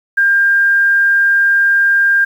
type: tone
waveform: sine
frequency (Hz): 1600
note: G6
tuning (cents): +35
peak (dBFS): -8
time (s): 0.17-2.25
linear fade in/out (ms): 10
effects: 7-bit